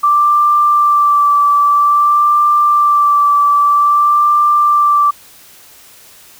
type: tone with vibrato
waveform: sine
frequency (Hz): 1172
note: D6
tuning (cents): -4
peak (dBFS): -7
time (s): 0.03-5.11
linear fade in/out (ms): 10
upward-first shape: sine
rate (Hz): 0.51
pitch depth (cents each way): 18
effects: white hiss -41 dBFS RMS until 6.39 s

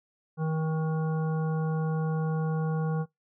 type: harmonic tone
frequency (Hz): 158.5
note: D#3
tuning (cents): +32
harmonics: 1 / 3 / 5 / 7 / 9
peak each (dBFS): -26 / -36 / -40 / -43 / -45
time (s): 0.37-3.06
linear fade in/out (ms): 50
effects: noise-tail reverb RT60 0.2 s tail -26 dB re dry

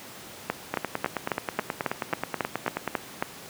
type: two click trains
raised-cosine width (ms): 0.5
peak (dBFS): -11 / -9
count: 21 / 11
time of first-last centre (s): 0.74-2.877 / 0.5-3.225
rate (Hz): 9.36 / 3.67
effects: pink hiss -43 dBFS RMS until 3.49 s + high-pass 150 Hz 12 dB/octave

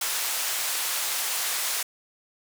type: band-pass noise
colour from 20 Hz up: white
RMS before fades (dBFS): -28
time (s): 0.01-1.83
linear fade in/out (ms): 5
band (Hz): 690 to 14000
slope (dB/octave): 12
effects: none

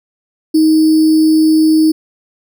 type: tone with sample-and-hold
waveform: sine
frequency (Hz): 314.2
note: D#4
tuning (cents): +17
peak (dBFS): -6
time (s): 0.54-1.92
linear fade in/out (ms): 10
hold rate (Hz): 4900
effects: none

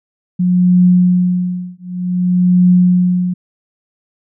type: tone with tremolo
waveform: sine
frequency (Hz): 180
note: F#3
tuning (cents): -47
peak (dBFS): -5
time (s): 0.39-3.34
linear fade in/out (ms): 10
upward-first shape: triangle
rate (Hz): 0.54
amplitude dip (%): 100
effects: none

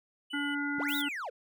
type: tone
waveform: triangle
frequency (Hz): 2974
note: F#7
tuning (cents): +8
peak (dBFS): -39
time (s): 0.3-0.55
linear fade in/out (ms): 10
type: harmonic tone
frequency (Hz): 287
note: D4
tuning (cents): -40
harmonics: 1 / 3 / 5 / 7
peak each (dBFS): -33 / -44 / -34 / -39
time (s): 0.33-1.09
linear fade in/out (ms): 10
type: linear two-way sweep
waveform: triangle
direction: up then down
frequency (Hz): 41.2 to 3951 to 416.4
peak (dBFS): -33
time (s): 0.78-1.3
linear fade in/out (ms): 10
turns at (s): 0.96
type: noise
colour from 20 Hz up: violet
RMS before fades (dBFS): -40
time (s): 0.88-1.02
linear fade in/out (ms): 10
effects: none

